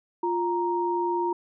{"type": "tone pair together", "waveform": "sine", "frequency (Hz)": [350, 934.4], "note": ["F4", "A#5"], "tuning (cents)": [4, 4], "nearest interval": "octave + perfect fourth", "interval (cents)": 1700, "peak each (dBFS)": [-26, -26], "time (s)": [0.23, 1.33], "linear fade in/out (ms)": 5, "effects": []}